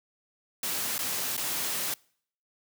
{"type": "noise with dropouts", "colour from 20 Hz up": "white", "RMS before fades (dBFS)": -31, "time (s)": [0.63, 1.94], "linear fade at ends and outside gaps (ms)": 2, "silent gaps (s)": [[0.981, 0.99], [1.367, 1.377]], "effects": ["noise-tail reverb RT60 0.6 s tail -26 dB re dry", "high-pass 100 Hz 12 dB/octave"]}